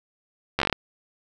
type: slowing click train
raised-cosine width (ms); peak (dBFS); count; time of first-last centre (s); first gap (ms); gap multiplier
0.3; -6; 8; 0.59-0.727; 12; 1.16
effects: none